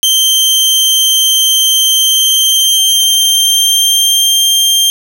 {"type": "tone with pitch glide", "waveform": "sawtooth", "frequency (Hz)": [3136, 3178], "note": ["G7", "G7"], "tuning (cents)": [0, 23], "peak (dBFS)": -4, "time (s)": [0.03, 4.9], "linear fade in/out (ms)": 0, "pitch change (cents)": 23, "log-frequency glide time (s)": [1.98, 4.5], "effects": ["7-bit"]}